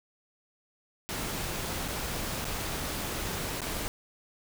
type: noise with dropouts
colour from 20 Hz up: pink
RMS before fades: -34 dBFS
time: 1.09-3.88 s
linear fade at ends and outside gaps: 0 ms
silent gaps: 1.879-1.883 / 2.444-2.452 / 3.606-3.617 s
effects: none